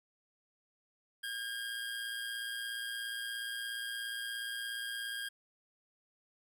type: tone with amplitude modulation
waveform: 25% pulse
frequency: 1617 Hz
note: G#6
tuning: 47 cents flat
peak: -32 dBFS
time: 1.23-5.29 s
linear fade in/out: 10 ms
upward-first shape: sine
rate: 117 Hz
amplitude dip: 40%
effects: none